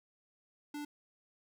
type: tone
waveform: square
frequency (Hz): 293.7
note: D4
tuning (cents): 0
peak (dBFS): -40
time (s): 0.74-0.85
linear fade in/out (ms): 5
effects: none